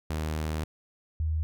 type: tone pair in turn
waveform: sawtooth / sine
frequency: 77.78 / 78.73 Hz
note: D#2 / D#2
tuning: 0 / +21 cents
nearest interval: unison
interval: 21 cents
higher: second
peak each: -25 dBFS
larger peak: neither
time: 0.1-0.64 / 1.2-1.43 s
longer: first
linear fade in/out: 0 ms
effects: none